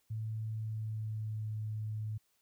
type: tone with pitch glide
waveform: sine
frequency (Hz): 110 to 107.99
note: A2 to A2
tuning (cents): 0 to -32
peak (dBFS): -35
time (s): 0.1-2.18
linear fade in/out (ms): 10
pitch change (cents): -32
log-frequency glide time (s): 0.5-1.53
effects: white hiss -75 dBFS RMS until 2.41 s